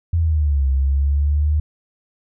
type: exponential two-way sweep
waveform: sine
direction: down then up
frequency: 85.5 to 66.5 to 76.3 Hz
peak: -14 dBFS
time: 0.13-1.6 s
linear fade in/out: 5 ms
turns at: 0.69 s
effects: none